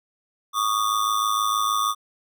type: ring-modulated tone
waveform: square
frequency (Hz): 1174.7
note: D6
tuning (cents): 0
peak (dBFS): -18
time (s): 0.53-1.95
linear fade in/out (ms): 50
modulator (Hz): 53.2
effects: none